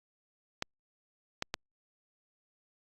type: clicks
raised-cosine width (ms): 0.2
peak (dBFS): -14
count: 3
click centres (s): 0.624 / 1.424 / 1.541
effects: Opus 48 kbps